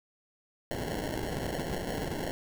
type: noise with sample-and-hold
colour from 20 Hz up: white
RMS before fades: -34 dBFS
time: 0.71-2.31 s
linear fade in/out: 0 ms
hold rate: 1225 Hz
effects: none